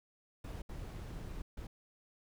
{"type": "noise bursts at uneven times", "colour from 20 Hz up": "brown", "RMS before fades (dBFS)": -44, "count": 3, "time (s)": [[0.44, 0.62], [0.69, 1.42], [1.57, 1.67]], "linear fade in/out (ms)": 5, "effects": []}